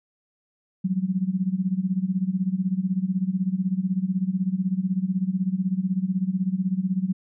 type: tone with tremolo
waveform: sine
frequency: 187.1 Hz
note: F#3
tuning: 20 cents sharp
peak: -18 dBFS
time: 0.84-7.13 s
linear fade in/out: 10 ms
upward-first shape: sine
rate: 16 Hz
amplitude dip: 85%
effects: none